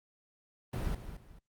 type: noise with echo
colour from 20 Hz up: brown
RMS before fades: -34 dBFS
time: 0.73-0.95 s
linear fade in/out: 5 ms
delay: 220 ms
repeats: 2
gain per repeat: -10 dB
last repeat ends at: 1.39 s
effects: Opus 32 kbps